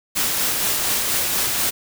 white noise with tremolo, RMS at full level -20 dBFS, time 0.15-1.71 s, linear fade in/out 20 ms, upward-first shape sine, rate 4.2 Hz, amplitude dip 25%, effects none

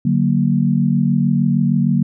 sine chord, D augmented, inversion none, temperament equal with one note detuned, 146.83 / 186.39 / 233.1 Hz, D3 / F#3 / A#3, 0 / +13 / 0 cents, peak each -17 dBFS, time 0.05-2.03 s, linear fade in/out 5 ms, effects none

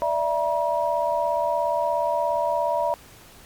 sine tone cluster, 588 / 665 / 956 Hz, D5 / E5 / A#5, +2 / +15 / +43 cents, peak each -25 / -25 / -24 dBFS, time 0.02-2.94 s, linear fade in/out 0 ms, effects pink hiss -48 dBFS RMS until 3.45 s + MP3 96 kbps

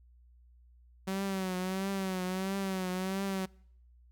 sawtooth tone with vibrato, 189.3 Hz, F#3, 40 cents sharp, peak -28 dBFS, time 1.07-3.46 s, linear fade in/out 10 ms, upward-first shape triangle, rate 1.5 Hz, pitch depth 73 cents each way, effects noise-tail reverb RT60 0.7 s tail -26 dB re dry + added 60 Hz sine -57 dBFS peak until 4.11 s

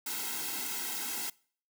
white noise with comb filter, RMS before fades -36 dBFS, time 0.06-1.3 s, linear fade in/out 5 ms, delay 1.7 ms, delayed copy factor -1, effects noise-tail reverb RT60 0.5 s tail -24 dB re dry + high-pass 200 Hz 12 dB/octave

